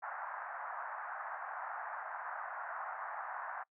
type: band-pass noise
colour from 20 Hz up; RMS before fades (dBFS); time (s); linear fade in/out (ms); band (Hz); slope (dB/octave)
pink; -43; 0.02-3.64; 20; 710 to 1700; 48
effects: noise-tail reverb RT60 0.1 s tail -25 dB re dry